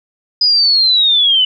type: linear sweep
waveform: sine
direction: down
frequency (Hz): 5000 to 2960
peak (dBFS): -8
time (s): 0.41-1.45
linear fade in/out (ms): 5
effects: none